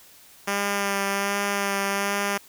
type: tone with vibrato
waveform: 5% pulse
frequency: 199.7 Hz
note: G3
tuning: 32 cents sharp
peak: -12 dBFS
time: 0.47-2.38 s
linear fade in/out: 10 ms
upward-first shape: sine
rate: 1.3 Hz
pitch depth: 16 cents each way
effects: white hiss -51 dBFS RMS until 2.48 s